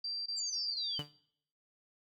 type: tone bursts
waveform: sine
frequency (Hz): 4705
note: D8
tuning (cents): +2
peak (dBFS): -35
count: 4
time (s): 0.04-0.986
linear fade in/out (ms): 5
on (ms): 220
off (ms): 22
type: exponential sweep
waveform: sine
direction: down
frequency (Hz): 7580 to 2890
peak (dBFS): -38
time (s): 0.36-1.03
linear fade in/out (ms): 20
type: tone with exponential decay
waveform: sawtooth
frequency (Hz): 146.83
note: D3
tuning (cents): 0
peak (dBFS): -32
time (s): 0.99-1.13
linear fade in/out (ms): 0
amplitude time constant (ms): 29
effects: noise-tail reverb RT60 0.7 s tail -22 dB re dry